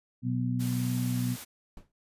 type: harmonic tone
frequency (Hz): 61.74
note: B1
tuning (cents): 0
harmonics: 2 / 3 / 4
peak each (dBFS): -29 / -35 / -31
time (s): 0.22-1.37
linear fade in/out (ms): 50
type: noise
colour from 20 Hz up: white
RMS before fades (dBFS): -42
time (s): 0.59-1.45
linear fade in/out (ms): 20
type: noise with exponential decay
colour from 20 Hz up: brown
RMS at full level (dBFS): -43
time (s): 1.77-1.92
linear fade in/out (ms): 2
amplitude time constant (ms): 32
effects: resampled to 32000 Hz